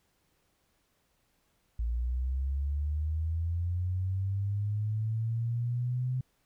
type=linear sweep; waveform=sine; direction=up; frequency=56.5 to 128.7 Hz; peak=-28 dBFS; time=1.79-6.21 s; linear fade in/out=5 ms; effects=pink hiss -73 dBFS RMS until 6.45 s